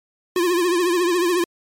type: tone with vibrato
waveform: square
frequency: 351.8 Hz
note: F4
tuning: 13 cents sharp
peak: -17 dBFS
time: 0.36-1.44 s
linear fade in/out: 2 ms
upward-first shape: triangle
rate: 14 Hz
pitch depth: 99 cents each way
effects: MP3 64 kbps